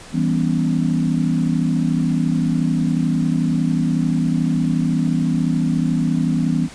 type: chord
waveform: sine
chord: C# half-diminished seventh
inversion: first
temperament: equal with one note detuned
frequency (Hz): 164.81 / 196 / 246.9 / 280.9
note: E3 / G3 / B3 / C#4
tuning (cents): 0 / 0 / 0 / +23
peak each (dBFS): -19 / -24 / -20 / -24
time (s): 0.12-6.69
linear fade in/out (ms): 50
effects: pink hiss -39 dBFS RMS until 6.74 s + resampled to 22050 Hz